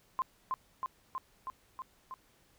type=tone with echo; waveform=sine; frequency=1046.5 Hz; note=C6; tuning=in tune; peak=-28 dBFS; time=0.19-0.22 s; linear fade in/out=0 ms; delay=320 ms; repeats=6; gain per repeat=-2 dB; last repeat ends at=2.14 s; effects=pink hiss -67 dBFS RMS until 2.58 s